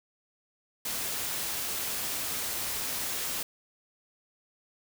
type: noise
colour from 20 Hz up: white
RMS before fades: -33 dBFS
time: 0.85-3.43 s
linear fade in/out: 5 ms
effects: none